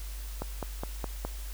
click train, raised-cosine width 1 ms, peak -19 dBFS, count 5, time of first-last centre 0.42-1.25 s, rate 4.82 Hz, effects added 49 Hz sine -36 dBFS peak until 1.53 s + white hiss -48 dBFS RMS until 1.53 s

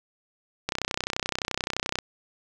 click train, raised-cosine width 0.2 ms, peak -9 dBFS, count 42, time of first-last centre 0.69-1.987 s, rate 31.6 Hz, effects none

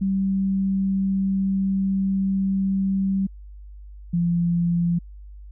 sine tone pair in turn, 193.2 / 172.12 Hz, G3 / F3, -25 / -25 cents, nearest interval major second, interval 200 cents, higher first, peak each -19 / -18 dBFS, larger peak second, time 0.01-3.27 / 4.13-4.99 s, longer first, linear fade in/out 10 ms, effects added 50 Hz sine -38 dBFS peak until 5.51 s

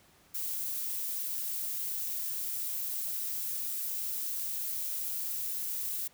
violet noise, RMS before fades -35 dBFS, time 0.34-6.08 s, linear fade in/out 10 ms, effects pink hiss -62 dBFS RMS until 6.13 s + high-pass 60 Hz 12 dB/octave

